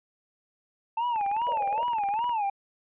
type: tone with vibrato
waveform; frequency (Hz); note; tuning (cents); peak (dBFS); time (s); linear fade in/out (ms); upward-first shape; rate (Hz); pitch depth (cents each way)
triangle; 879; A5; -2; -23; 0.97-2.5; 5; sine; 2.5; 180
type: click train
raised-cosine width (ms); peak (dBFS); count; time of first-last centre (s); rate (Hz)
0.5; -28; 23; 1.16-2.294; 19.4
type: band-pass noise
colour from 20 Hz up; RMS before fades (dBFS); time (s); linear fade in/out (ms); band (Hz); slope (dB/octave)
white; -38; 1.47-1.84; 10; 480 to 670; 96
effects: resampled to 8000 Hz